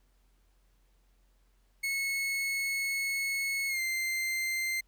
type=tone with pitch glide; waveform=40% pulse; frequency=2192 to 2087 Hz; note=C#7 to C7; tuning=-20 to -5 cents; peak=-29 dBFS; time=1.83-4.81 s; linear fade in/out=10 ms; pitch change=-85 cents; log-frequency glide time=3.68-3.8 s; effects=added 44 Hz sine -64 dBFS peak until 4.87 s + pink hiss -74 dBFS RMS until 4.87 s